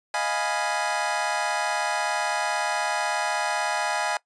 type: chord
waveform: 25% pulse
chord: F half-diminished seventh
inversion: third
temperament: equal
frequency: 622.3 / 698.5 / 830.6 / 987.8 Hz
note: Eb5 / F5 / Ab5 / Cb6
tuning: 0 / 0 / 0 / 0 cents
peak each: -28 / -27 / -23 / -28 dBFS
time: 0.14-4.17 s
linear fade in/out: 2 ms
effects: noise-tail reverb RT60 0.1 s tail -21 dB re dry + resampled to 22050 Hz